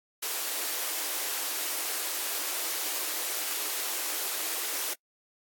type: high-pass noise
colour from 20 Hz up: white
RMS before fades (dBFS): -32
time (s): 0.22-4.94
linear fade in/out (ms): 10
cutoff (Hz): 290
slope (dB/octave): 96
effects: noise-tail reverb RT60 0.1 s tail -26 dB re dry + AAC 64 kbps